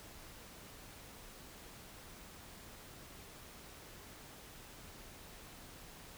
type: silence
effects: pink hiss -54 dBFS RMS until 6.17 s